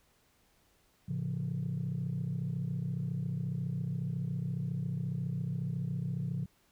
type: chord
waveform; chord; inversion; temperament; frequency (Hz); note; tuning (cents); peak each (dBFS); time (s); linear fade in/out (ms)
sine; A augmented; none; just; 110 / 137.5 / 171.88; A2 / C#3 / E#3; 0 / -14 / -27; -38 / -34 / -35; 1.08-6.46; 10
effects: tanh soft clip ceiling -27 dBFS + pink hiss -69 dBFS RMS until 6.71 s